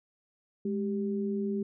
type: tone pair together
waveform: sine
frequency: 207.7 / 392 Hz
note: G#3 / G4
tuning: 0 / 0 cents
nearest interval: major seventh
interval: 1100 cents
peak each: -30 / -33 dBFS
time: 0.65-1.63 s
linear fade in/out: 5 ms
effects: none